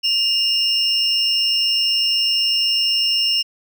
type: tone pair together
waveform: triangle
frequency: 2830 / 5342 Hz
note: F7 / E8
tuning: +22 / +22 cents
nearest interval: major seventh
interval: 1100 cents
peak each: -17 dBFS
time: 0.03-3.43 s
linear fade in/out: 20 ms
effects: none